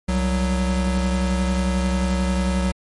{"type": "tone pair together", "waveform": "square", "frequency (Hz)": [65.41, 185], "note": ["C2", "F#3"], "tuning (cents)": [0, 0], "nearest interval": "octave + tritone", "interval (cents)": 1800, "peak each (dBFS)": [-22, -22], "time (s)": [0.08, 2.72], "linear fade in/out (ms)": 10, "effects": ["MP3 48 kbps"]}